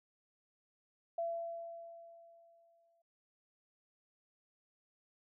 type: tone with exponential decay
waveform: sine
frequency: 674 Hz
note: E5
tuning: 38 cents sharp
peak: -33 dBFS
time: 1.18-3.02 s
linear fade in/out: 5 ms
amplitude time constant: 400 ms
effects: none